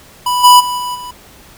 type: tone with level steps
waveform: square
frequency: 987.8 Hz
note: B5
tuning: in tune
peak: -13 / -3 / -17 / -19 / -26 dBFS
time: 0.26-1.11 s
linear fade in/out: 5 ms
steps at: 0.43 / 0.59 / 0.77 / 0.94 s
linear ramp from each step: 20 ms
effects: pink hiss -41 dBFS RMS until 1.57 s